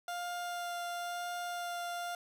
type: tone with vibrato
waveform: 30% pulse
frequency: 701 Hz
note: F5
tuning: 6 cents sharp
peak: -34 dBFS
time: 0.08-2.15 s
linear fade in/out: 2 ms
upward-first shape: sine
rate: 0.98 Hz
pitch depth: 9 cents each way
effects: none